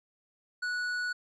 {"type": "tone with tanh clipping", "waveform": "triangle", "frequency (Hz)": 1471, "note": "F#6", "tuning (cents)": -11, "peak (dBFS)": -32, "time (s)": [0.62, 1.13], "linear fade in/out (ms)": 10, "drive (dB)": 17, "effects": ["low-pass 7000 Hz 12 dB/octave"]}